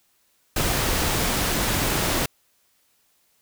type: noise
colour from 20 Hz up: pink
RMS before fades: -23 dBFS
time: 0.56-2.26 s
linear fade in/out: 5 ms
effects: white hiss -65 dBFS RMS until 3.41 s